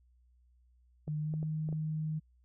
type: tone with pitch glide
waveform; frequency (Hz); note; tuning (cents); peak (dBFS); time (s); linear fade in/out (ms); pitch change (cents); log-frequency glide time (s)
sine; 151.7 to 155.52; D#3 to D#3; -44 to 0; -32; 1.07-2.2; 20; +44; 1.21-1.34
type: clicks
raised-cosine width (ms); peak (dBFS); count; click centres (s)
2; -32; 5; 1.079 / 1.339 / 1.429 / 1.689 / 1.727
effects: added 61 Hz sine -63 dBFS peak until 2.44 s